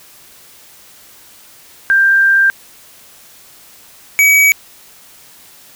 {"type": "tone pair in turn", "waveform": ["sine", "square"], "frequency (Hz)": [1584, 2272], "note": ["G6", "C#7"], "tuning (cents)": [18, 42], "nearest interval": "tritone", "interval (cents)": 624, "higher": "second", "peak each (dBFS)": -7, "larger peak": "neither", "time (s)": [[1.9, 2.5], [4.19, 4.52]], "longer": "first", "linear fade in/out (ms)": 0, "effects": ["white hiss -42 dBFS RMS until 5.75 s"]}